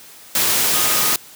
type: tone in noise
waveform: sine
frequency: 1243 Hz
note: D#6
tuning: 2 cents flat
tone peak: -27 dBFS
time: 0.74-1.14 s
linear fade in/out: 2 ms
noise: white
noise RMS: -17 dBFS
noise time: 0.35-1.16 s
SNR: -13 dB
effects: white hiss -42 dBFS RMS until 1.35 s + high-pass 100 Hz 12 dB/octave